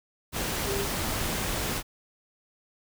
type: tone in noise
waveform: sine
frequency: 398.4 Hz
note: G4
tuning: 28 cents sharp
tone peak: -30 dBFS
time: 0.64-0.87 s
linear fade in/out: 50 ms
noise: pink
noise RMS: -30 dBFS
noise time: 0.32-1.83 s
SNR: -3 dB
effects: none